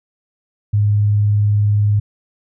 sine tone with vibrato, 103.83 Hz, G#2, in tune, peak -11 dBFS, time 0.73-2 s, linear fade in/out 10 ms, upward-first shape sine, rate 20 Hz, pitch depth 24 cents each way, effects none

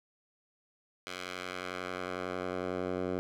10% pulse tone with band-pass filter sweep, 91.1 Hz, F#2, 26 cents flat, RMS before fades -37 dBFS, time 1.07-3.19 s, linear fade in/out 0 ms, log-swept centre 3000 to 430 Hz, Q 0.72, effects none

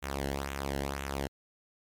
sawtooth tone with flanger, 69.3 Hz, C#2, in tune, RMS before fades -35 dBFS, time 0.02-1.28 s, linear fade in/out 20 ms, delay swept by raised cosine 0.2 to 0.85 ms, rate 2 Hz, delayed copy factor -0.7, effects MP3 96 kbps

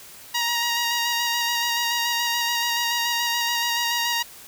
10% pulse tone with vibrato, 943 Hz, A#5, 20 cents sharp, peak -13 dBFS, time 0.34-4.23 s, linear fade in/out 10 ms, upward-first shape square, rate 7 Hz, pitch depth 17 cents each way, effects white hiss -44 dBFS RMS until 4.47 s

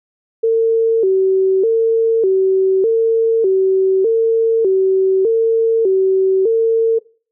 sine tone with vibrato, 415.3 Hz, G#4, in tune, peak -10 dBFS, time 0.43-6.99 s, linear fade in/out 10 ms, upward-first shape square, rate 0.83 Hz, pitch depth 150 cents each way, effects noise-tail reverb RT60 0.4 s tail -21 dB re dry

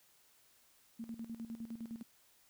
sine tone with tremolo, 228.6 Hz, A#3, 34 cents flat, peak -40 dBFS, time 0.99-2.03 s, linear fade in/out 10 ms, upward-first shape square, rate 9.8 Hz, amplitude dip 75%, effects white hiss -68 dBFS RMS until 2.49 s

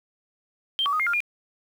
sine tone with pitch steps, 3161 / 1139 / 1246 / 2124 / 1402 / 2418 Hz, G7 / C#6 / D#6 / C7 / F6 / D7, +14 / +47 / +2 / +25 / +6 / +50 cents, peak -21 dBFS, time 0.79-1.204 s, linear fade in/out 0 ms, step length 69 ms, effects 8-bit

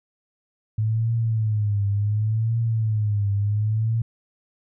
sine tone with vibrato, 107.6 Hz, A2, 38 cents flat, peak -19 dBFS, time 0.78-4.02 s, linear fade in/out 5 ms, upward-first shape triangle, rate 0.69 Hz, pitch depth 130 cents each way, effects none

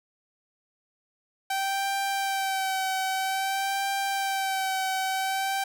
sawtooth tone with vibrato, 774 Hz, G5, 22 cents flat, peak -22 dBFS, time 1.5-5.64 s, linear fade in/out 5 ms, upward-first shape sine, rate 0.51 Hz, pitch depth 30 cents each way, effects none

